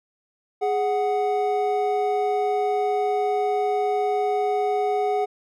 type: tone pair together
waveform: triangle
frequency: 415.3 / 740.6 Hz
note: G#4 / F#5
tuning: 0 / +1 cents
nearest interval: minor seventh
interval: 1001 cents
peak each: -21 dBFS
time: 0.61-5.26 s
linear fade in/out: 20 ms
effects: none